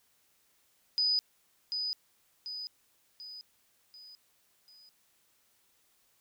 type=tone with echo; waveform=sine; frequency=4978 Hz; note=D#8; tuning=in tune; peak=-25 dBFS; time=0.98-1.19 s; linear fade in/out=0 ms; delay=740 ms; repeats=5; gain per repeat=-6 dB; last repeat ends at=4.89 s; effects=white hiss -70 dBFS RMS until 6.2 s